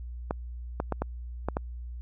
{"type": "clicks", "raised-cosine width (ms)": 1, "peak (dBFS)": -14, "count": 6, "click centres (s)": [0.309, 0.801, 0.923, 1.02, 1.486, 1.569], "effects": ["added 60 Hz sine -36 dBFS peak until 2.01 s"]}